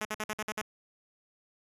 5% pulse tone bursts, 213.9 Hz, A3, 49 cents flat, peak -21 dBFS, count 7, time 0.01-0.616 s, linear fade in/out 2 ms, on 42 ms, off 52 ms, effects resampled to 32000 Hz

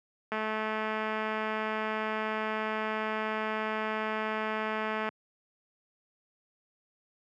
click train, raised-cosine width 0.5 ms, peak -18 dBFS, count 1036, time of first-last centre 0.32-5.09 s, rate 217 Hz, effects high-pass 150 Hz 12 dB/octave

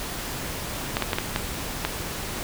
clicks, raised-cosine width 0.3 ms, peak -7 dBFS, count 6, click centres 0.969 / 1.023 / 1.132 / 1.185 / 1.361 / 1.85 s, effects pink hiss -32 dBFS RMS until 2.43 s

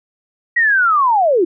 sine linear sweep, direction down, 1931 to 315.8 Hz, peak -10 dBFS, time 0.56-1.45 s, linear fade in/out 10 ms, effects none

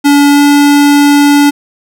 square tone with pitch glide, 286 to 287.8 Hz, D4 to D4, -46 to -35 cents, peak -4 dBFS, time 0.04-1.51 s, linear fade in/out 20 ms, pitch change +11 cents, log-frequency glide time 0.3-0.41 s, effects none

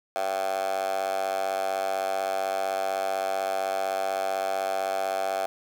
10% pulse tone with high-pass filter, 95.8 Hz, G2, 39 cents flat, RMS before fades -28 dBFS, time 0.16-5.46 s, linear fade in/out 0 ms, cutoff 720 Hz, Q 8.7, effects none

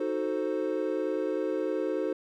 triangle chord, D# diminished seventh, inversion none, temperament equal, 311.1 / 370 / 440 / 523.3 Hz, D#4 / F#4 / A4 / C5, 0 / 0 / 0 / 0 cents, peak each -31 dBFS, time 0-2.13 s, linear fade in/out 5 ms, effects none

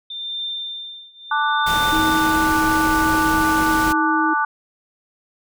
sine tone with tremolo, 3589 Hz, A7, 34 cents sharp, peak -23 dBFS, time 0.1-2.48 s, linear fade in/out 5 ms, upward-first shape triangle, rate 0.73 Hz, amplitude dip 95%
sine chord, D major, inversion second, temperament equal, 880 / 1174.7 / 1480 Hz, A5 / D6 / F#6, 0 / 0 / 0 cents, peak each -21 dBFS, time 1.31-4.45 s, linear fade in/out 5 ms
pink noise, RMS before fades -26 dBFS, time 1.66-3.93 s, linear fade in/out 10 ms
sine tone, 317.2 Hz, D#4, 33 cents sharp, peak -20 dBFS, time 1.92-4.34 s, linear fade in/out 10 ms
effects none

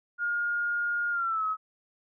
sine tone with pitch glide, 1421 to 1280.7 Hz, F6 to D#6, +30 to +50 cents, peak -26 dBFS, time 0.18-1.57 s, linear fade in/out 50 ms, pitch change -180 cents, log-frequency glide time 1.11-1.45 s, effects none

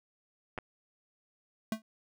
clicks, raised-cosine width 0.5 ms, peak -22 / -23 dBFS, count 2, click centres 0.578 / 0.586 s
square tone with exponential decay, 220 Hz, A3, in tune, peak -27 dBFS, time 1.72-1.82 s, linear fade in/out 2 ms, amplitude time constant 21 ms
effects none

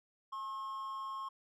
triangle tone with amplitude modulation, 1075 Hz, C6, 47 cents sharp, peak -35 dBFS, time 0.32-1.29 s, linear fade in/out 10 ms, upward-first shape sine, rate 219 Hz, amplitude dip 45%, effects none

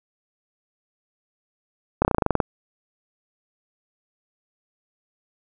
slowing click train, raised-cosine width 1 ms, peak -4 dBFS, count 11, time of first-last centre 2.02-2.402 s, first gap 29 ms, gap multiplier 1.06, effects none

